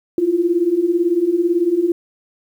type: beating tone pair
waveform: sine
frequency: 331.8 / 349.8 Hz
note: E4 / F4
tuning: +11 / +3 cents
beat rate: 18 Hz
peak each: -19 / -15 dBFS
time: 0.18-1.92 s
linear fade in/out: 2 ms
effects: 8-bit